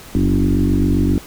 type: tone with frequency modulation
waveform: sine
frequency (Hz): 171.8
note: F3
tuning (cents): -28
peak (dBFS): -12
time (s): 0.15-1.18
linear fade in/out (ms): 0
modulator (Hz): 47.6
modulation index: 3.3
effects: pink hiss -38 dBFS RMS until 1.26 s